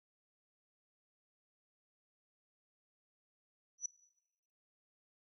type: tone with exponential growth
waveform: sine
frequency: 5920 Hz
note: F#8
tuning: in tune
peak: -31 dBFS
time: 3.78-3.86 s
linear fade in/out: 5 ms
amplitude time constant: 16 ms
effects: noise-tail reverb RT60 1.0 s tail -20 dB re dry